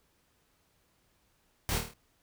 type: noise with echo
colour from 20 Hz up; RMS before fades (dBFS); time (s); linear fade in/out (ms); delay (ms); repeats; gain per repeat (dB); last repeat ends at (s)
pink; -32; 1.69-1.78; 0; 26; 6; -4; 1.936
effects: pink hiss -71 dBFS RMS until 2.22 s